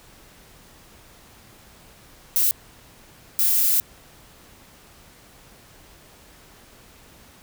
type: noise bursts at uneven times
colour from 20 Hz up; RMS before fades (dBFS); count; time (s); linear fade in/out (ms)
violet; -19; 2; 2.36-2.51 / 3.39-3.8; 0
effects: pink hiss -50 dBFS RMS until 7.42 s